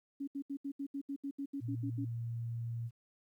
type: tone bursts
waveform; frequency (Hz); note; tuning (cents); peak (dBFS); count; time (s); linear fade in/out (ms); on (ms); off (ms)
sine; 278.9; C#4; +11; -36; 13; 0.2-2.051; 10; 75; 73
type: tone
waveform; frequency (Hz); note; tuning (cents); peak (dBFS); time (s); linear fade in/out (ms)
sine; 116.54; A#2; 0; -36; 1.6-2.91; 50
effects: 12-bit